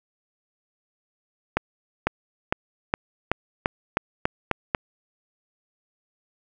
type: accelerating click train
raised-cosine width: 0.5 ms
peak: -5 dBFS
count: 10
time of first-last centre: 1.57-4.748 s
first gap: 500 ms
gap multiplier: 0.91
effects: none